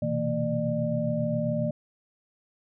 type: tone cluster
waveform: sine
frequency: 122.9 / 130.4 / 161.6 / 229 / 598 Hz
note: B2 / C3 / E3 / A#3 / D5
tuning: -8 / -5 / -34 / -31 / +31 cents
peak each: -33 / -37 / -30 / -30 / -29 dBFS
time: 0.02-1.71 s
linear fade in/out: 5 ms
effects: none